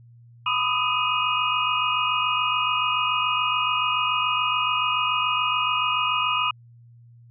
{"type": "tone cluster", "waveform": "sine", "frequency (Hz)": [999, 1218, 1265, 2508, 2859], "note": ["B5", "D#6", "D#6", "D#7", "F7"], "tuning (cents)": [20, -37, 28, 13, 40], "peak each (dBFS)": -27, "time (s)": [0.46, 6.51], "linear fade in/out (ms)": 5, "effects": ["added 118 Hz sine -47 dBFS peak until 7.3 s"]}